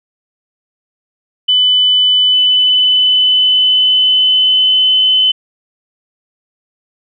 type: tone with pitch glide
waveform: sine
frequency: 3000 to 3035 Hz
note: F#7 to F#7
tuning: +23 to +43 cents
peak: -7 dBFS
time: 1.48-5.32 s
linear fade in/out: 10 ms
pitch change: +20 cents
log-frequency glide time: 2.26-4.98 s
effects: none